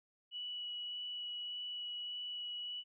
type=tone with vibrato; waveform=sine; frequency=2939 Hz; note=F#7; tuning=12 cents flat; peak=-40 dBFS; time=0.31-2.84 s; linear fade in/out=50 ms; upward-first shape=sine; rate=1.7 Hz; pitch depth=9 cents each way; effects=none